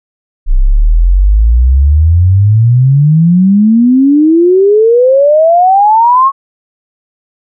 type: exponential sweep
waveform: sine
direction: up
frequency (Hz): 30.07 to 1108.7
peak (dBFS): -3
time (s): 0.46-6.32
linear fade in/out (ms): 50
effects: none